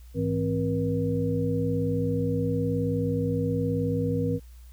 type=tone cluster; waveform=sine; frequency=104.7 / 163.7 / 263.4 / 478.2 Hz; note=G#2 / E3 / C4 / A#4; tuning=+15 / -12 / +12 / +44 cents; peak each=-29 dBFS; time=0.14-4.4 s; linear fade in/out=50 ms; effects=added 60 Hz sine -44 dBFS peak until 4.72 s + white hiss -61 dBFS RMS until 4.72 s